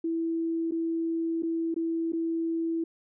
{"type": "tone with dropouts", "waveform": "sine", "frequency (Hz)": 329.6, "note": "E4", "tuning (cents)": 0, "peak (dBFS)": -26, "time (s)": [0.04, 2.84], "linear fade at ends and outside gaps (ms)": 5, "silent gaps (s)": [[0.711, 0.719], [1.424, 1.432], [1.743, 1.762], [2.122, 2.132]], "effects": []}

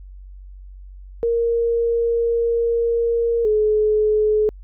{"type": "tone pair in turn", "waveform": "sine", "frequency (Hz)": [466.2, 426.9], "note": ["A#4", "G#4"], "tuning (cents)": [0, 48], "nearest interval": "major second", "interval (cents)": 152, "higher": "first", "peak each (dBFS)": [-16, -14], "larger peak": "second", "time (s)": [[1.23, 3.45], [3.45, 4.49]], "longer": "first", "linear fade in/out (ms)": 0, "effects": ["added 47 Hz sine -36 dBFS peak until 4.63 s"]}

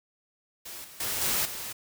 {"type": "noise with level steps", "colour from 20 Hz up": "white", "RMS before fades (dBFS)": [-41, -48, -31, -27, -37], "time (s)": [0.65, 1.73], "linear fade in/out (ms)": 10, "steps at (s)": [0.84, 1, 1.21, 1.45], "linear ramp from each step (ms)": 5, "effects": []}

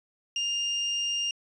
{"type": "tone", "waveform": "35% pulse", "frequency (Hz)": 2809, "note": "F7", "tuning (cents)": 9, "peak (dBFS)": -25, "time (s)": [0.36, 1.31], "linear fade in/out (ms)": 2, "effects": ["resampled to 22050 Hz"]}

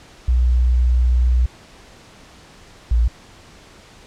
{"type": "tone pair in turn", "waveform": "sine", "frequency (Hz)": [61.4, 57.95], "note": ["B1", "A#1"], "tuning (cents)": [-9, -10], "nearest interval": "minor second", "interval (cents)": 101, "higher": "first", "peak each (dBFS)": -12, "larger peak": "neither", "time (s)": [[0.28, 1.46], [2.91, 3.08]], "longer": "first", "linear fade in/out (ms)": 5, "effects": ["pink hiss -45 dBFS RMS until 4.06 s", "low-pass 7000 Hz 12 dB/octave"]}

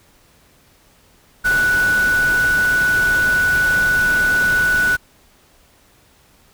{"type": "tone in noise", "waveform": "sine", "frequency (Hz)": 1480, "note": "F#6", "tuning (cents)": 0, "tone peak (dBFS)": -13, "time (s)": [1.44, 4.97], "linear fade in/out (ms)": 20, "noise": "pink", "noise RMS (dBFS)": -27, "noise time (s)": [1.44, 4.97], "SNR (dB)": 11, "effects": ["pink hiss -53 dBFS RMS until 6.53 s"]}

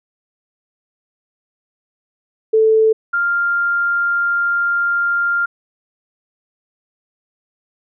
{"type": "tone pair in turn", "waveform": "sine", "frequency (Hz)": [440, 1396.9], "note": ["A4", "F6"], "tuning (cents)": [0, 0], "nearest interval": "octave + minor sixth", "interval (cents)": 2000, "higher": "second", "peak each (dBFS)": [-9, -14], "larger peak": "first", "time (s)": [[2.53, 2.93], [3.13, 5.46]], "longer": "second", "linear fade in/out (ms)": 10, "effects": []}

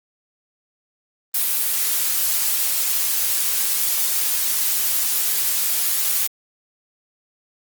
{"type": "noise", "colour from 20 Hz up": "blue", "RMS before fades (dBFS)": -20, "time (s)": [1.34, 6.27], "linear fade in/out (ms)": 5, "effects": ["Opus 24 kbps"]}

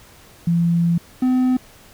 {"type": "tone pair in turn", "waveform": ["sine", "triangle"], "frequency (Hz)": [170, 254.7], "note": ["F3", "C4"], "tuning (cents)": [-46, -46], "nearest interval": "perfect fifth", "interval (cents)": 700, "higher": "second", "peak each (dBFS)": [-14, -12], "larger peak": "second", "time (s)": [[0.47, 0.98], [1.22, 1.57]], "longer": "first", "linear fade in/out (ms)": 5, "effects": ["pink hiss -47 dBFS RMS until 1.93 s"]}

